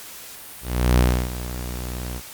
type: tone with ADSR envelope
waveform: sawtooth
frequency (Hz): 61.5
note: B1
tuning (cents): -7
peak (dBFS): -9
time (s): 0.61-2.22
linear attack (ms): 370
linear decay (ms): 310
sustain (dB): -15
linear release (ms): 57
effects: white hiss -39 dBFS RMS until 2.33 s + Opus 48 kbps